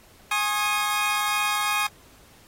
20% pulse chord, Ab suspended fourth, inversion none, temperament equal with one note detuned, 830.6 / 1080.3 / 1244.5 Hz, Ab5 / Db6 / Eb6, 0 / -45 / 0 cents, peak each -22 / -23 / -21 dBFS, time 0.31-1.87 s, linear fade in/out 5 ms, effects pink hiss -54 dBFS RMS until 2.47 s + AAC 48 kbps

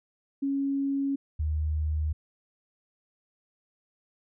sine tone pair in turn, 276.4 / 76.89 Hz, C#4 / D#2, -5 / -20 cents, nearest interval octave + minor seventh, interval 2215 cents, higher first, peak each -25 dBFS, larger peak neither, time 0.42-1.16 / 1.39-2.13 s, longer neither, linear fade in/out 10 ms, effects none

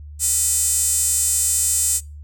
square tone with high-pass filter, 277.2 Hz, C#4, in tune, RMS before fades -19 dBFS, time 0.19-2.01 s, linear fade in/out 50 ms, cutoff 7900 Hz, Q 5, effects noise-tail reverb RT60 0.3 s tail -24 dB re dry + added 74 Hz sine -34 dBFS peak until 2.23 s

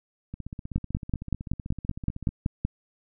two click trains, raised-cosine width 5 ms, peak -23 / -12 dBFS, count 32 / 11, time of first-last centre 0.34-2.29 / 0.76-2.65 s, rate 15.9 / 5.29 Hz, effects none

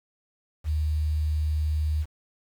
sine tone with quantisation, 76.6 Hz, D#2, 27 cents flat, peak -22 dBFS, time 0.64-2.06 s, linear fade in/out 50 ms, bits 8, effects MP3 96 kbps

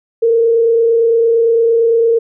sine tone with frequency modulation, 460 Hz, A#4, 23 cents flat, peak -8 dBFS, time 0.22-2.19 s, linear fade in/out 10 ms, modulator 28.8 Hz, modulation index 0.35, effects none

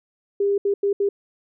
sine tone bursts at uneven times, 401.3 Hz, G4, 41 cents sharp, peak -17 dBFS, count 4, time 0.4-0.58 / 0.65-0.74 / 0.83-0.93 / 1-1.09 s, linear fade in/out 5 ms, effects none

